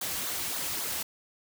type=noise with flanger; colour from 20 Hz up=white; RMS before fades=-33 dBFS; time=0.01-1.03 s; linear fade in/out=5 ms; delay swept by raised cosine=0.36 to 5.06 ms; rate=3.7 Hz; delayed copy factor=-0.7; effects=none